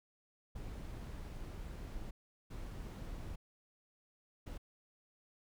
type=noise bursts at uneven times; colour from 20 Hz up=brown; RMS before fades=-45 dBFS; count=3; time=0.55-2.11 / 2.5-3.36 / 4.46-4.58 s; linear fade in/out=10 ms; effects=none